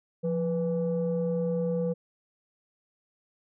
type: tone pair together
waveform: sine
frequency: 174.13 / 492.5 Hz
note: F3 / B4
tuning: -5 / -5 cents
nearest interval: octave + tritone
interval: 1800 cents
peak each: -27 dBFS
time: 0.23-1.94 s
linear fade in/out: 20 ms
effects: tanh soft clip ceiling -20 dBFS